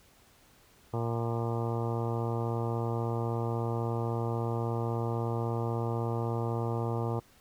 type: harmonic tone with a mistuned harmonic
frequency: 116.3 Hz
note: A#2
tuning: 4 cents flat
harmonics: 1 / 2 / 3 / 4 / 5 / 6 / 7 / 8 / 9 / 10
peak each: -31 / -39 / -38 / -37 / -43 / -43 / -42 / -44 / -46 / -46 dBFS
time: 0.93-7.2 s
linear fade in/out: 10 ms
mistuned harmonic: 10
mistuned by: +50 cents
effects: pink hiss -61 dBFS RMS until 7.4 s